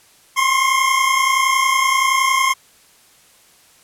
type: tone pair together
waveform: 25% pulse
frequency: 1049 / 1079.7 Hz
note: C6 / C#6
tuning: +4 / -46 cents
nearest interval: unison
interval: 50 cents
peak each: -13 dBFS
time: 0.36-2.54 s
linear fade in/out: 20 ms
effects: white hiss -51 dBFS RMS until 3.83 s + low-pass 12000 Hz 12 dB/octave